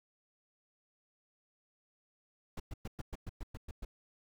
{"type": "noise bursts", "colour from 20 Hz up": "brown", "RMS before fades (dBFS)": -40, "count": 10, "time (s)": [2.57, 3.85], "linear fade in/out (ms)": 5, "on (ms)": 29, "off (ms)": 110, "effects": []}